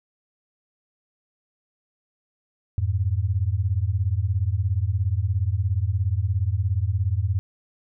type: beating tone pair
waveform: sine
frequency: 87.31 / 104.31 Hz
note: F2 / G#2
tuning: 0 / +8 cents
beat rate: 17 Hz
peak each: -23 dBFS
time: 2.78-7.39 s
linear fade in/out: 0 ms
effects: none